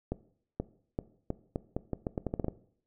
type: accelerating click train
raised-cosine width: 2 ms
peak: -18 dBFS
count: 14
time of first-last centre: 0.12-2.483 s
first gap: 480 ms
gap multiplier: 0.81
effects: noise-tail reverb RT60 0.6 s tail -18 dB re dry